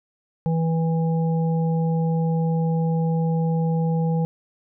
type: harmonic tone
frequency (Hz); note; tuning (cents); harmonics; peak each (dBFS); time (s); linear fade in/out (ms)
163.5; E3; -14; 1 / 3 / 5; -19 / -29 / -33; 0.46-4.25; 0
effects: none